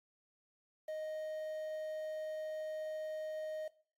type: tone with quantisation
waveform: triangle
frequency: 622.3 Hz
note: D#5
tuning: in tune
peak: -36 dBFS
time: 0.88-3.68 s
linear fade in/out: 5 ms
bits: 10
effects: noise-tail reverb RT60 0.4 s tail -18 dB re dry + MP3 64 kbps